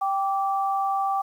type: tone pair together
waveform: sine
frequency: 784 / 1164.5 Hz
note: G5 / D6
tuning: 0 / -15 cents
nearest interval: perfect fifth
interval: 685 cents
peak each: -23 / -27 dBFS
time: 0.01-1.22 s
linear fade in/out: 10 ms
effects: 9-bit